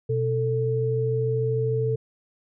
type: tone pair together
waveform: sine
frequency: 124.4 / 443.3 Hz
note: B2 / A4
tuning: +13 / +13 cents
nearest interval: octave + minor seventh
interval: 2200 cents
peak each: -24 dBFS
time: 0.09-1.96 s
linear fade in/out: 10 ms
effects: none